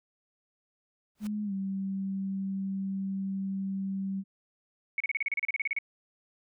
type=noise with exponential growth; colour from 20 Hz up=pink; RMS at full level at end=-43 dBFS; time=1.15-1.27 s; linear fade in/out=2 ms; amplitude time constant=26 ms
type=tone with pitch glide; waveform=sine; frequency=210 to 193.69 Hz; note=G#3 to G3; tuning=+19 to -21 cents; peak=-30 dBFS; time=1.2-4.24 s; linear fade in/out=50 ms; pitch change=-140 cents; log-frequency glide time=1.44-1.53 s
type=tone bursts; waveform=sine; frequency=2217 Hz; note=C#7; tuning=in tune; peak=-26 dBFS; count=15; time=4.98-5.787 s; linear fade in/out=2 ms; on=23 ms; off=33 ms
effects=none